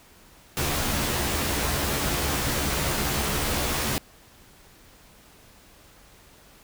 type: noise with comb filter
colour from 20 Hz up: pink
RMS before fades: -26 dBFS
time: 0.57-3.98 s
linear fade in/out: 0 ms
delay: 14 ms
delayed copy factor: +0.65
effects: pink hiss -53 dBFS RMS until 6.63 s